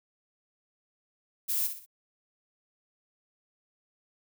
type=noise with echo; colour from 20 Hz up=violet; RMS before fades=-29 dBFS; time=1.48-1.68 s; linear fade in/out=20 ms; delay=61 ms; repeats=3; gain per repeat=-8 dB; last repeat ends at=1.863 s; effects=none